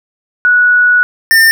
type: tone pair in turn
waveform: sine / square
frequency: 1468 / 1803.8 Hz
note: F#6 / A6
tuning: -14 / +43 cents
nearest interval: major third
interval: 357 cents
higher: second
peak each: -5 dBFS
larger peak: neither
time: 0.45-1.03 / 1.31-1.51 s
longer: first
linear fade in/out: 0 ms
effects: none

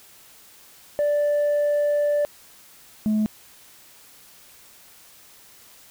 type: tone pair in turn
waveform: sine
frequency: 586 / 214.5 Hz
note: D5 / A3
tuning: -4 / -44 cents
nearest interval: octave + perfect fourth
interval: 1740 cents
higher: first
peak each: -16 dBFS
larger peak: neither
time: 0.99-2.25 / 3.06-3.26 s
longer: first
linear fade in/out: 0 ms
effects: tanh soft clip ceiling -17 dBFS + white hiss -50 dBFS RMS until 5.9 s

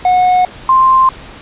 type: tone pair in turn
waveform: triangle / sine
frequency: 730 / 1048.6 Hz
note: F#5 / C6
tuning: -24 / +3 cents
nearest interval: tritone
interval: 627 cents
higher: second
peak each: -5 dBFS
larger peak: neither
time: 0.05-0.45 / 0.69-1.09 s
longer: neither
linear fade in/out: 2 ms
effects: pink hiss -33 dBFS RMS until 1.41 s + resampled to 8000 Hz

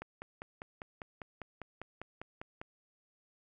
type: click train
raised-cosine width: 0.5 ms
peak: -27 dBFS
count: 14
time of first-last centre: 0.02-2.615 s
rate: 5.01 Hz
effects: none

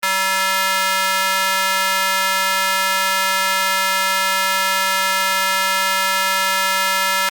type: tone with high-pass filter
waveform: square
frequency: 190.9 Hz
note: G3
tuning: 46 cents flat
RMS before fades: -18 dBFS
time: 0.03-7.29 s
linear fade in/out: 0 ms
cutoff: 1300 Hz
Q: 1.2
effects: Opus 32 kbps

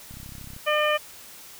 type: click train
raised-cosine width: 5 ms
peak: -30 dBFS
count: 16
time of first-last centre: 0.11-0.565 s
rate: 33 Hz
type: harmonic tone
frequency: 603 Hz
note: D5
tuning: 46 cents sharp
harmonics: 1 / 2 / 3 / 4 / 5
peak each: -23 / -26 / -28 / -29 / -30 dBFS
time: 0.66-0.98 s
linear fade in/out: 20 ms
effects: white hiss -45 dBFS RMS until 1.59 s

